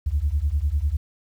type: beating tone pair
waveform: sine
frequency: 68 / 78 Hz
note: C#2 / D#2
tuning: -33 / +5 cents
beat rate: 10 Hz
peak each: -22 dBFS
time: 0.06-0.97 s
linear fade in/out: 10 ms
effects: tanh soft clip ceiling -13 dBFS + 9-bit